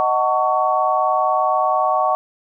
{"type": "chord", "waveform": "sine", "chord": "D# half-diminished seventh", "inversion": "none", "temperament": "just", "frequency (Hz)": [622.3, 746.7, 896, 1120.1], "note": ["D#5", "F#5", "A5", "C#6"], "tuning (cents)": [0, 16, 31, 18], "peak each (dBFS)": [-21, -19, -24, -19], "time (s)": [0, 2.15], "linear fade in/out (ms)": 0, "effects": []}